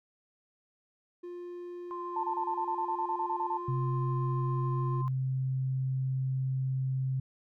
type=tone; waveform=triangle; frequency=352.1 Hz; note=F4; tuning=14 cents sharp; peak=-37 dBFS; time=1.23-5.02 s; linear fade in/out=10 ms
type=tone with vibrato; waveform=sine; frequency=1042 Hz; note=C6; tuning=7 cents flat; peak=-37 dBFS; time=1.91-5.08 s; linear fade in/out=0 ms; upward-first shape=sine; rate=7 Hz; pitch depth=8 cents each way
type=tone bursts; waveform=sine; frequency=889 Hz; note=A5; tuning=18 cents sharp; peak=-29 dBFS; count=14; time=2.16-3.574 s; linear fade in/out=5 ms; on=75 ms; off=28 ms
type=tone with pitch glide; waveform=sine; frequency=130.81 to 131.72 Hz; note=C3 to C3; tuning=0 to +12 cents; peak=-28 dBFS; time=3.68-7.2 s; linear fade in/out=5 ms; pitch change=+12 cents; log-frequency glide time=4.12-6.45 s
effects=none